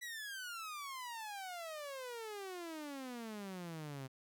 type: exponential sweep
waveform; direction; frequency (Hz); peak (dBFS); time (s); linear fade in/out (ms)
sawtooth; down; 1975.5 to 129.6; -40; 0.01-4.08; 20
effects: none

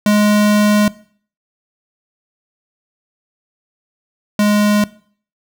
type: tone pair in turn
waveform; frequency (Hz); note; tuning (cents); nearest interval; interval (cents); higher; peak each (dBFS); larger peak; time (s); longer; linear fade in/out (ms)
square; 208.8 / 208; G#3 / G#3; +10 / +3; unison; 7; first; -10 / -11; first; 0.06-0.88 / 4.39-4.84; first; 2
effects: noise-tail reverb RT60 0.5 s tail -20 dB re dry

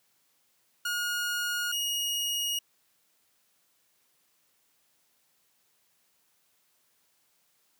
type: tone pair in turn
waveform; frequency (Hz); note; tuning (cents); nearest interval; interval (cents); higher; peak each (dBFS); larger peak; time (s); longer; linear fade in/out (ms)
sawtooth; 1435 / 2877; F6 / F#7; +47 / -49; octave; 1204; second; -25; neither; 0.85-1.72 / 1.72-2.59; neither; 5
effects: white hiss -70 dBFS RMS until 7.79 s + high-pass 100 Hz 12 dB/octave

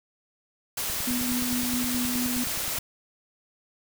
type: noise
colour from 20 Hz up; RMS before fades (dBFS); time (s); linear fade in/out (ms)
white; -30; 0.77-2.79; 5
type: click train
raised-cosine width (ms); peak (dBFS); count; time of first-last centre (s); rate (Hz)
5; -27; 19; 0.9-2.785; 9.55
type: tone with tremolo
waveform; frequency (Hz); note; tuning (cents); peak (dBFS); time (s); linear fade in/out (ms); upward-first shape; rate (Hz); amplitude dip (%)
sine; 246.9; B3; 0; -26; 1.07-2.44; 5; square; 4.6; 25
effects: none

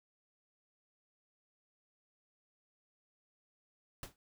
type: noise with exponential decay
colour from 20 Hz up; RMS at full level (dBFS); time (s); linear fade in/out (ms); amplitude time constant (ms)
pink; -41; 4.03-4.16; 1; 27
effects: none

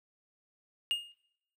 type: tone with exponential decay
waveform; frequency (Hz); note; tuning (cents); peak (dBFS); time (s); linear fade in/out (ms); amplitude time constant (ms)
triangle; 2841; F7; +29; -23; 0.91-1.12; 0; 45
effects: noise-tail reverb RT60 0.7 s tail -20 dB re dry

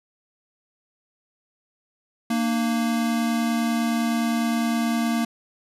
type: tone pair together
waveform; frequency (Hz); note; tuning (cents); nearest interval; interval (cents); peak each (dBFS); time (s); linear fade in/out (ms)
square; 231.1 / 300.9; A#3 / D4; -15 / +42; perfect fourth; 457; -22 / -30; 2.3-5.25; 5
effects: resampled to 32000 Hz

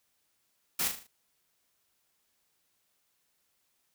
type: noise with echo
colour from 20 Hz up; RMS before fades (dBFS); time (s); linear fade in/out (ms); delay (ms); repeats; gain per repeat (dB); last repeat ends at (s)
white; -30; 0.79-0.88; 5; 38; 5; -6; 1.07
effects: white hiss -75 dBFS RMS until 3.94 s

